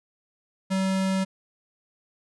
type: tone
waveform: square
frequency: 190.7 Hz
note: G3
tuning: 47 cents flat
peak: -23 dBFS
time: 0.7-1.25 s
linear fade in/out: 20 ms
effects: resampled to 24000 Hz

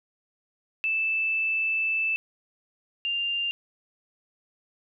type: tone pair in turn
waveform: sine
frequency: 2637 / 2794 Hz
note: E7 / F7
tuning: 0 / 0 cents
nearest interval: minor second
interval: 100 cents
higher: second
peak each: -23 / -25 dBFS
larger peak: first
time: 0.84-2.16 / 3.05-3.51 s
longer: first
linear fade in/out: 0 ms
effects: none

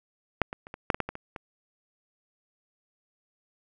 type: clicks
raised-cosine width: 0.5 ms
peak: -6 / -20 / -28 / -23 / -7 / -14 / -11 / -18 / -23 / -22 dBFS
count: 10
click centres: 0.417 / 0.529 / 0.669 / 0.741 / 0.902 / 0.945 / 1.003 / 1.09 / 1.154 / 1.362 s
effects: none

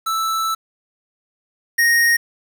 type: tone pair in turn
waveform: square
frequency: 1318.5 / 1864.6 Hz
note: E6 / A#6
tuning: 0 / 0 cents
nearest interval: tritone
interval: 600 cents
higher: second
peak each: -19 / -13 dBFS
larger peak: second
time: 0.06-0.55 / 1.78-2.17 s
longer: first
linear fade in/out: 10 ms
effects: 7-bit

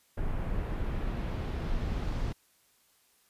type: noise with low-pass filter sweep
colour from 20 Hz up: brown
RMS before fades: -32 dBFS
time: 0.17-2.33 s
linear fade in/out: 10 ms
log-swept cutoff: 1900 to 5900 Hz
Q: 0.83
effects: white hiss -67 dBFS RMS until 3.29 s + resampled to 32000 Hz

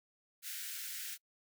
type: high-pass noise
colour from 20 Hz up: white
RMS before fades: -43 dBFS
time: 0.42-1.18 s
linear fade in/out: 50 ms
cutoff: 1400 Hz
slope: 96 dB/octave
effects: noise-tail reverb RT60 0.1 s tail -26 dB re dry

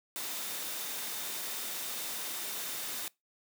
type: tone in noise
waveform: sine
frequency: 3638 Hz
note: A#7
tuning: 43 cents flat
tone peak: -49 dBFS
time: 0.16-3.08 s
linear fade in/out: 0 ms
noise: white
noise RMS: -38 dBFS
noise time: 0.16-3.08 s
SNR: -14 dB
effects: noise-tail reverb RT60 0.2 s tail -23 dB re dry + high-pass 200 Hz 12 dB/octave

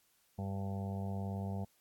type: harmonic tone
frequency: 98 Hz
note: G2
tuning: in tune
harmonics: 1 / 2 / 4 / 5 / 6 / 7 / 8 / 9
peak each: -38 / -40 / -52 / -51 / -55 / -49 / -53 / -55 dBFS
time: 0.38-1.65 s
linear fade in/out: 10 ms
effects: white hiss -72 dBFS RMS until 1.8 s + AAC 64 kbps

